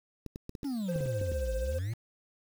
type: clicks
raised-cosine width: 3 ms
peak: -27 dBFS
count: 10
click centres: 0.263 / 0.359 / 0.494 / 0.552 / 0.632 / 0.96 / 1.008 / 1.059 / 1.214 / 1.318 s
type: exponential two-way sweep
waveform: triangle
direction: down then up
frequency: 293.7 to 51.9 to 120.6 Hz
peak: -29 dBFS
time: 0.64-1.94 s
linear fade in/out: 10 ms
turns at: 1.55 s
type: tone with tremolo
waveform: triangle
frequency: 522 Hz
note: C5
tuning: 4 cents flat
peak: -29 dBFS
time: 0.88-1.79 s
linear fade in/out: 10 ms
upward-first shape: triangle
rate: 15 Hz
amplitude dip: 60%
effects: 8-bit